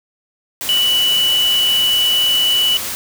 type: tone in noise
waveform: sine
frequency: 2960 Hz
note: F#7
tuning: in tune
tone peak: -12 dBFS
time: 0.69-2.77 s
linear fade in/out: 0 ms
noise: white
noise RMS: -24 dBFS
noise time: 0.61-2.95 s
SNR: +9 dB
effects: none